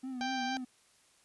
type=tone with vibrato; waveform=triangle; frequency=254.5 Hz; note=C4; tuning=48 cents flat; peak=-35 dBFS; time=0.03-0.65 s; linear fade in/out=10 ms; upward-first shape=triangle; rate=4.3 Hz; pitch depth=83 cents each way
type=harmonic tone; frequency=786 Hz; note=G5; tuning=4 cents sharp; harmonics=1 / 2 / 3 / 4 / 5 / 6 / 7 / 8; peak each=-35 / -40 / -45 / -45 / -47 / -47 / -51 / -51 dBFS; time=0.21-0.57 s; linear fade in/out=0 ms
effects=white hiss -66 dBFS RMS until 1.24 s + resampled to 24000 Hz